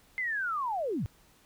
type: linear sweep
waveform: sine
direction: down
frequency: 2093 to 77.7 Hz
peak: -29 dBFS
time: 0.18-1.06 s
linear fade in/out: 0 ms
effects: pink hiss -62 dBFS RMS until 1.45 s